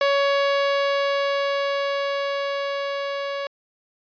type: tone with level ramp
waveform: sawtooth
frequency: 560 Hz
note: C#5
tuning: 18 cents sharp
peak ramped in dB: -13 to -22 dBFS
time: 0.01-3.47 s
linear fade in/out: 2 ms
effects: resampled to 11025 Hz